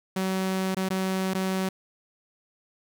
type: tone with dropouts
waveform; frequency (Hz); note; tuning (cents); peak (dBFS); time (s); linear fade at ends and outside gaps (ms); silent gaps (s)
sawtooth; 189; F#3; +37; -21; 0.16-1.69; 5; 0.747-0.767 / 0.889-0.903 / 1.337-1.347
effects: 10-bit